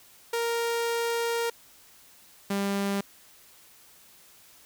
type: tone pair in turn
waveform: sawtooth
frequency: 466.2 / 198.92 Hz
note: A#4 / G3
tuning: 0 / +26 cents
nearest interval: octave + minor third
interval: 1474 cents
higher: first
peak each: -22 dBFS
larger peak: neither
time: 0.33-1.5 / 2.5-3.01 s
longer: first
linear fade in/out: 5 ms
effects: white hiss -55 dBFS RMS until 4.65 s

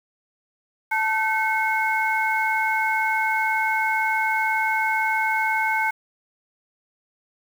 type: tone cluster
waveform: sine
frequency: 881 / 1527 / 2180 Hz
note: A5 / G6 / C#7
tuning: +2 / -46 / -29 cents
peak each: -23 / -25 / -24 dBFS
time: 0.91-5.91 s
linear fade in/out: 10 ms
effects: 7-bit

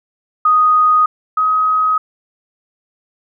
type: tone pair in turn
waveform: sine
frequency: 1244.5 / 1264.1 Hz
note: D#6 / D#6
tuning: 0 / +27 cents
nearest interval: unison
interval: 27 cents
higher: second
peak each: -8 / -11 dBFS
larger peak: first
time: 0.45-1.06 / 1.37-1.98 s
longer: neither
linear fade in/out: 5 ms
effects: none

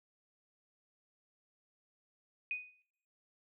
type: tone with exponential decay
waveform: sine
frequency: 2489 Hz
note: D#7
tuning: in tune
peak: -32 dBFS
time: 2.51-2.82 s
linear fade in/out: 1 ms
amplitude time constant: 66 ms
effects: noise-tail reverb RT60 0.7 s tail -22 dB re dry

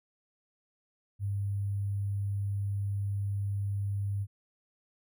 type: tone with sample-and-hold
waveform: sine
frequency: 100 Hz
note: G2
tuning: 35 cents sharp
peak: -29 dBFS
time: 1.19-4.27 s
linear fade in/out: 50 ms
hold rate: 11025 Hz
effects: none

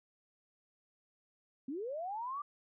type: linear sweep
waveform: sine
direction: up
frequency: 247.3 to 1191 Hz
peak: -37 dBFS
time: 1.68-2.42 s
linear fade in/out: 5 ms
effects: none

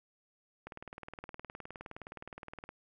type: click train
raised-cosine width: 0.5 ms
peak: -29 dBFS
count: 40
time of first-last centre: 0.67-2.691 s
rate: 19.3 Hz
effects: none

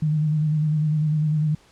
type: tone with vibrato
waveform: sine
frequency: 153 Hz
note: D#3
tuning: 29 cents flat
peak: -18 dBFS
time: 0.02-1.55 s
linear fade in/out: 5 ms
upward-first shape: square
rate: 10 Hz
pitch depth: 31 cents each way
effects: pink hiss -55 dBFS RMS until 1.71 s + low-pass 8000 Hz 12 dB/octave

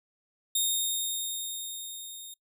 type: tone with level ramp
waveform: 15% pulse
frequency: 3690 Hz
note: A#7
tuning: 18 cents flat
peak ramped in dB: -17 to -35 dBFS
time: 0.55-2.34 s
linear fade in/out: 5 ms
effects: noise-tail reverb RT60 0.1 s tail -23 dB re dry

